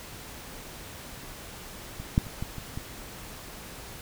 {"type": "clicks", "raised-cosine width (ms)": 5, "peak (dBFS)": [-25, -8, -28, -20, -25, -21], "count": 6, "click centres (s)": [2, 2.179, 2.268, 2.425, 2.583, 2.775], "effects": ["pink hiss -43 dBFS RMS until 4.01 s"]}